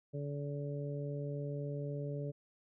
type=harmonic tone; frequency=143.7 Hz; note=D3; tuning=37 cents flat; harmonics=1 / 2 / 3 / 4; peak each=-38 / -47 / -44 / -46 dBFS; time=0.13-2.32 s; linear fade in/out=20 ms; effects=none